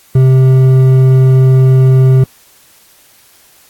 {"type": "tone with hard clipping", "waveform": "triangle", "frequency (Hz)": 130.81, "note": "C3", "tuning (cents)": 0, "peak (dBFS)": -5, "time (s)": [0.15, 2.24], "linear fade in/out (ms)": 5, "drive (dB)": 10, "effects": ["white hiss -45 dBFS RMS until 3.69 s", "AAC 64 kbps"]}